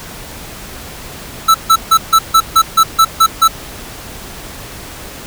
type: tone bursts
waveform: square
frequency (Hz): 1318.5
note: E6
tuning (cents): 0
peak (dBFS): -5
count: 10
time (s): 1.48-3.48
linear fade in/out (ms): 10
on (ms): 65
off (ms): 150
effects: pink hiss -30 dBFS RMS until 5.26 s